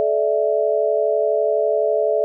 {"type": "chord", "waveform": "sine", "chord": "A suspended fourth", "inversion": "none", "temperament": "equal with one note detuned", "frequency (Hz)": [431.9, 587.3, 659.3], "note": ["A4", "D5", "E5"], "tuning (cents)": [-32, 0, 0], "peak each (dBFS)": -20, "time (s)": [0, 2.24], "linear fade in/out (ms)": 0, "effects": []}